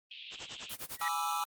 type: band-pass noise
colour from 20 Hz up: white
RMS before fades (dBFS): -46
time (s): 0.11-0.74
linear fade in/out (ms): 2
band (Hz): 2700 to 3500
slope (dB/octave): 48
type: noise with tremolo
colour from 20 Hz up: white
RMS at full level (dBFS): -39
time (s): 0.3-1.05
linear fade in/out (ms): 50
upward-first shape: sine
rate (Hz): 9.9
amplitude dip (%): 95
type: tone with exponential growth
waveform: sine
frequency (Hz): 1917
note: A#6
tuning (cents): +48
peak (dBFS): -30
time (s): 0.92-1.08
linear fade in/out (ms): 1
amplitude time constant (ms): 33
type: chord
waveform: square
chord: E dominant seventh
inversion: first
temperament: equal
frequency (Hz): 830.6 / 987.8 / 1174.7 / 1318.5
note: G#5 / B5 / D6 / E6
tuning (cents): 0 / 0 / 0 / 0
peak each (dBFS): -37 / -40 / -38 / -36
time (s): 1.01-1.44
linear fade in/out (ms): 2
effects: Opus 24 kbps